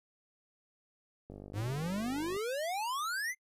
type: click train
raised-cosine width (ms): 2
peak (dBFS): -33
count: 54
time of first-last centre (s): 1.3-2.364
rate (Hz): 49.8
type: exponential sweep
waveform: square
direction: up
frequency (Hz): 97.2 to 2128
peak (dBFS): -34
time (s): 1.53-3.35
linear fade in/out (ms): 50
effects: noise-tail reverb RT60 0.1 s tail -26 dB re dry + resampled to 32000 Hz